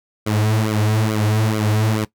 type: tone with flanger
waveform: sawtooth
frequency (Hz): 107.8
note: A2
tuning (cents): -35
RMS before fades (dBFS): -18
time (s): 0.26-2.05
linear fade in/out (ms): 10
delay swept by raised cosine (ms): 1.1 to 5.9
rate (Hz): 2.3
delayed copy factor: -0.95
effects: noise-tail reverb RT60 0.1 s tail -18 dB re dry